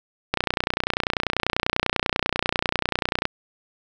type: click train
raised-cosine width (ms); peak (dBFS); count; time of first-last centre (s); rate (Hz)
0.3; -4; 89; 0.34-3.254; 30.2
effects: none